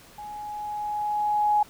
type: tone with level ramp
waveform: sine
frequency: 837 Hz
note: G#5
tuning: 13 cents sharp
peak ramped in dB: -36 to -17 dBFS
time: 0.18-1.63 s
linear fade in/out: 5 ms
effects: pink hiss -51 dBFS RMS until 1.69 s